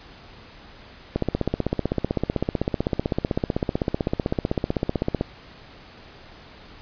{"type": "click train", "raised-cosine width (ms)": 2, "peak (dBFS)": -8, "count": 65, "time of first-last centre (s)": [1.16, 5.211], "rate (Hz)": 15.8, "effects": ["pink hiss -46 dBFS RMS until 6.81 s", "resampled to 11025 Hz"]}